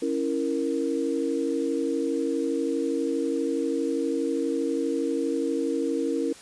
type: chord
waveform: sine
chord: A# diminished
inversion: first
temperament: equal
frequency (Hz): 277.2 / 329.6 / 466.2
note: C#4 / E4 / A#4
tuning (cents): 0 / 0 / 0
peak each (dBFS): -28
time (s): 0.02-6.33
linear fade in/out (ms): 5
effects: white hiss -47 dBFS RMS until 6.41 s + resampled to 22050 Hz